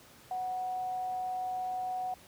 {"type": "tone with amplitude modulation", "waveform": "sine", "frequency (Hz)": 741, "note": "F#5", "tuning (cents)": 2, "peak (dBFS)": -31, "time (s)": [0.31, 2.14], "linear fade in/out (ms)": 2, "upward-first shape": "sine", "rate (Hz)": 227, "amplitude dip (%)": 25, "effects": ["pink hiss -56 dBFS RMS until 2.27 s", "high-pass 80 Hz 12 dB/octave"]}